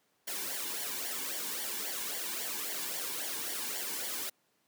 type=noise with flanger; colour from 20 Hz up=white; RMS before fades=-37 dBFS; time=0.27-4.3 s; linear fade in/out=10 ms; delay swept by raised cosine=0.77 to 1.59 ms; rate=3.7 Hz; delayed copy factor=-0.7; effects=pink hiss -73 dBFS RMS until 4.67 s + high-pass 200 Hz 12 dB/octave